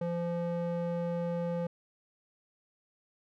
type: tone with band-pass filter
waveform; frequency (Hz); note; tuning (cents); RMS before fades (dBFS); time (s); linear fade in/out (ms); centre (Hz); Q
square; 171.7; F3; -29; -33; 0.01-1.67; 5; 400; 2.1
effects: none